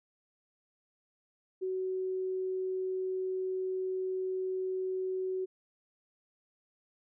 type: tone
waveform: sine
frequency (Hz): 374.3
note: F#4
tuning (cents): +20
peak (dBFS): -31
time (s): 1.61-5.46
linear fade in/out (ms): 20
effects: none